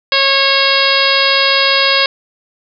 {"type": "harmonic tone", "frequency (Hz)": 547, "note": "C#5", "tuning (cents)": -23, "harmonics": [1, 2, 3, 4, 5, 6, 7, 8, 9], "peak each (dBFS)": [-18, -18, -18, -18, -18, -18, -18, -18, -18], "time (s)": [0.12, 2.06], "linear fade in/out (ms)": 2, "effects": []}